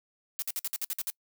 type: noise bursts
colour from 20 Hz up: blue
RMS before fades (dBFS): -32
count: 9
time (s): 0.39-1.101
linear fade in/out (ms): 0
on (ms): 31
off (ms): 54
effects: noise-tail reverb RT60 0.1 s tail -25 dB re dry